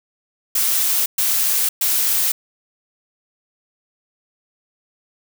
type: noise bursts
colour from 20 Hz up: blue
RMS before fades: -18 dBFS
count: 3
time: 0.55-2.32 s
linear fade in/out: 5 ms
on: 510 ms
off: 120 ms
effects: none